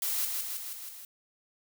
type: noise with echo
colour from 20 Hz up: blue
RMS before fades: -31 dBFS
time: 0.02-0.25 s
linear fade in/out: 2 ms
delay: 160 ms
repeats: 5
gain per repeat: -3 dB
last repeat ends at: 1.05 s
effects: none